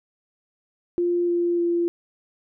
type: tone with pitch steps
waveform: sine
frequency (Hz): 349.2 / 346.4 / 343.6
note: F4 / F4 / F4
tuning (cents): 0 / -14 / -28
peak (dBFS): -19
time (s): 0.98-1.88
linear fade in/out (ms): 0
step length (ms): 300
effects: none